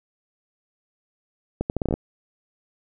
accelerating click train, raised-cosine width 2 ms, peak -10 dBFS, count 9, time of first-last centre 1.61-1.94 s, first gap 89 ms, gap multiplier 0.76, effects none

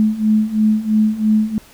sine beating tone pair, 213.7 / 216.7 Hz, G#3 / A3, +50 / -26 cents, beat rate 3 Hz, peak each -17 / -14 dBFS, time 0-1.58 s, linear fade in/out 0 ms, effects pink hiss -45 dBFS RMS until 1.73 s

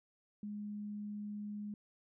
sine tone, 207.7 Hz, G#3, in tune, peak -40 dBFS, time 0.43-1.74 s, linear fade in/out 2 ms, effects none

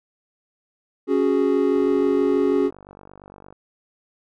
triangle chord, C# suspended fourth, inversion none, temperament just, 277.2 / 369.6 / 415.8 Hz, C#4 / F#4 / G#4, 0 / -2 / +2 cents, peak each -19 dBFS, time 1.07-2.71 s, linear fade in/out 50 ms
click train, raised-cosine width 1 ms, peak -29 dBFS, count 87, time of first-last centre 1.76-3.526 s, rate 48.7 Hz
effects none

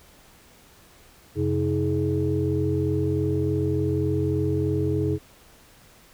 sine tone cluster, 91.3 / 134.7 / 318 / 420.7 Hz, F#2 / C#3 / D#4 / G#4, -23 / -49 / +38 / +22 cents, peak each -26 dBFS, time 1.35-5.19 s, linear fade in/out 50 ms, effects tanh soft clip ceiling -12 dBFS + pink hiss -53 dBFS RMS until 6.13 s

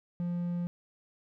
triangle tone with hard clipping, 174.61 Hz, F3, in tune, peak -31 dBFS, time 0.2-0.67 s, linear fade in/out 0 ms, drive 6 dB, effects none

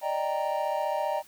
triangle chord, Eb major seventh, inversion third, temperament equal, 587.3 / 622.3 / 784 / 932.3 Hz, D5 / Eb5 / G5 / Bb5, 0 / 0 / 0 / 0 cents, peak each -30 dBFS, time 0.01-1.23 s, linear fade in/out 50 ms, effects white hiss -55 dBFS RMS until 1.27 s

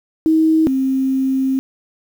sine tone pair in turn, 318.1 / 265 Hz, D#4 / C4, +38 / +22 cents, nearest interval minor third, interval 316 cents, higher first, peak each -10 / -14 dBFS, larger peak first, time 0.26-0.67 / 0.67-1.59 s, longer second, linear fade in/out 0 ms, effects 7-bit

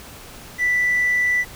triangle tone, 1975.5 Hz, B6, in tune, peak -13 dBFS, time 0.58-1.45 s, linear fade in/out 50 ms, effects tanh soft clip ceiling -13 dBFS + pink hiss -40 dBFS RMS until 1.55 s

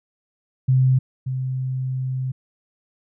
sine tone pair in turn, 130 / 130 Hz, C3 / C3, -11 / -11 cents, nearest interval unison, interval 0 cents, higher neither, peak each -13 / -22 dBFS, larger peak first, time 0.68-0.99 / 1.26-2.32 s, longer second, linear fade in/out 10 ms, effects none

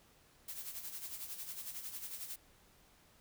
blue noise with tremolo, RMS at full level -43 dBFS, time 0.48-2.36 s, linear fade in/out 5 ms, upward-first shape sine, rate 11 Hz, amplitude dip 60%, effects pink hiss -66 dBFS RMS until 3.2 s

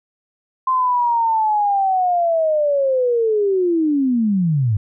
sine linear sweep, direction down, 1046.5 to 98 Hz, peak -14 dBFS, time 0.67-4.77 s, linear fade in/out 5 ms, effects none

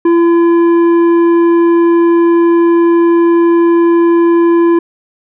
triangle tone with tanh clipping, 339 Hz, E4, 49 cents sharp, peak -7 dBFS, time 0.05-4.79 s, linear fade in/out 5 ms, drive 13 dB, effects none

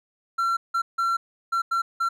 triangle tone bursts at uneven times, 1359 Hz, F6, 48 cents flat, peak -19 dBFS, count 6, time 0.38-0.57 / 0.74-0.82 / 0.98-1.17 / 1.52-1.62 / 1.71-1.82 / 2-2.09 s, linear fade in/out 10 ms, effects none

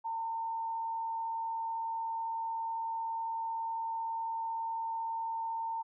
sine tone with frequency modulation, 908 Hz, A#5, 46 cents flat, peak -33 dBFS, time 0.04-5.83 s, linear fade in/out 20 ms, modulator 77.9 Hz, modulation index 0.22, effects none

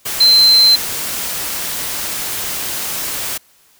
sine tone in noise, 4100 Hz, C8, 36 cents flat, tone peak -6 dBFS, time 0.2-0.76 s, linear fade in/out 10 ms, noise white, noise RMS -22 dBFS, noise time 0.05-3.38 s, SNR +13 dB, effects white hiss -52 dBFS RMS until 3.79 s

